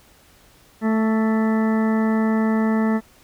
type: harmonic tone with a mistuned harmonic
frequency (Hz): 220.2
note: A3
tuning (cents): +2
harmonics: 1 / 2 / 3 / 4 / 5 / 6 / 8 / 9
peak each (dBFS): -17 / -27 / -31 / -31 / -36 / -34 / -34 / -38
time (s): 0.81-3.01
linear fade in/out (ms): 50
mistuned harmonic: 5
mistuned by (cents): +21
effects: pink hiss -53 dBFS RMS until 3.23 s